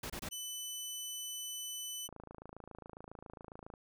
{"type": "noise bursts", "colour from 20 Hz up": "pink", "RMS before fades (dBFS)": -42, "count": 3, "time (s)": [0.03, 0.289], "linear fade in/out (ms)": 5, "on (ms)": 69, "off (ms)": 26}
{"type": "tone", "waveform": "15% pulse", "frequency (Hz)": 3000, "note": "F#7", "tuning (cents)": 23, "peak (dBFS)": -33, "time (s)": [0.31, 2.08], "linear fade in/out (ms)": 20}
{"type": "click train", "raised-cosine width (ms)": 1, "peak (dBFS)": -34, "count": 46, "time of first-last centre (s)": [2.09, 3.738], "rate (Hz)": 27.3}
{"effects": []}